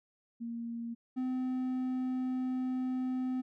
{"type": "tone pair in turn", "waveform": ["sine", "triangle"], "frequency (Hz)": [233.1, 256], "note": ["A#3", "C4"], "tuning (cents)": [0, -38], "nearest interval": "major second", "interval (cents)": 162, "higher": "second", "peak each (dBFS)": [-36, -29], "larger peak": "second", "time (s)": [[0.4, 0.95], [1.16, 3.42]], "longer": "second", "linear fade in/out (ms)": 20, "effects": []}